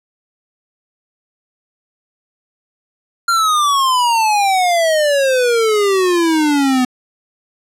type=exponential sweep; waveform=square; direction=down; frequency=1396.9 to 249 Hz; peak=-12 dBFS; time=3.28-6.85 s; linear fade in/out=5 ms; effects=low-pass 11000 Hz 12 dB/octave